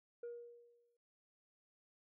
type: tone with exponential decay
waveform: sine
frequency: 475.2 Hz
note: A#4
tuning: 33 cents sharp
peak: -40 dBFS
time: 0.23-0.97 s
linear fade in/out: 5 ms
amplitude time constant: 160 ms
effects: tanh soft clip ceiling -42 dBFS